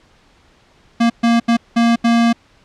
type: tone bursts at uneven times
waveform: square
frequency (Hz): 233.1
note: A#3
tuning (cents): 0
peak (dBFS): -11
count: 5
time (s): 1-1.1 / 1.23-1.4 / 1.48-1.57 / 1.76-1.96 / 2.04-2.33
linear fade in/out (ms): 10
effects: pink hiss -52 dBFS RMS until 2.64 s + low-pass 5000 Hz 12 dB/octave